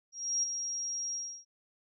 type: tone with ADSR envelope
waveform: sine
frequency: 5630 Hz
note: F8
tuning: 13 cents sharp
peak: -26 dBFS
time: 0.12-1.45 s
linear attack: 310 ms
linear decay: 13 ms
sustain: -7 dB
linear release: 310 ms
effects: none